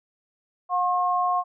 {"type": "tone pair together", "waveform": "sine", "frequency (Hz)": [720, 1076.8], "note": ["F#5", "C6"], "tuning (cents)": [-47, 49], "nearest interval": "perfect fifth", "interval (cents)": 696, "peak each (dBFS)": -23, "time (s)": [0.69, 1.44], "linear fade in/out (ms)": 50, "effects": []}